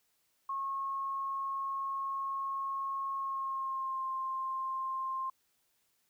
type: tone with pitch glide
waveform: sine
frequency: 1088 to 1055.8 Hz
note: C#6 to C6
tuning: -33 to +15 cents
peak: -33 dBFS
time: 0.49-5.3 s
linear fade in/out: 5 ms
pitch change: -52 cents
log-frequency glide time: 3.16-4.06 s
effects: white hiss -75 dBFS RMS until 6.09 s